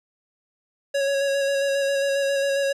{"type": "tone with vibrato", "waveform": "square", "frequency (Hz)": 554.4, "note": "C#5", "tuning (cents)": 0, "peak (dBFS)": -21, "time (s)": [0.94, 2.73], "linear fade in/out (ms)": 10, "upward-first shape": "square", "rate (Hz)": 7.4, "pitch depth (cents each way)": 15, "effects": ["low-pass 9000 Hz 12 dB/octave"]}